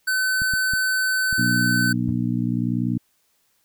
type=tone; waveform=square; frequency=1520 Hz; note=F#6; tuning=46 cents sharp; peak=-20 dBFS; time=0.07-1.93 s; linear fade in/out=10 ms
type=clicks; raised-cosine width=5 ms; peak=-20 dBFS; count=4; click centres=0.419 / 0.537 / 0.736 / 1.328 s
type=harmonic tone; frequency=60.4 Hz; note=B1; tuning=38 cents flat; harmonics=2 / 3 / 4 / 5; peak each=-25 / -26 / -24 / -29 dBFS; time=1.38-2.98 s; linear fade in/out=5 ms
type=tone with exponential decay; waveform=triangle; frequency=90.5 Hz; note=F#2; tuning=38 cents flat; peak=-21 dBFS; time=2.08-2.2 s; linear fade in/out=5 ms; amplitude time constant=24 ms
effects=white hiss -66 dBFS RMS until 3.64 s